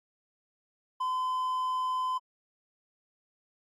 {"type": "tone", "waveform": "triangle", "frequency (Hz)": 1021, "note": "C6", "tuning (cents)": -43, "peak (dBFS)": -26, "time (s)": [1, 2.18], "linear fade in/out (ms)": 10, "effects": ["AAC 48 kbps"]}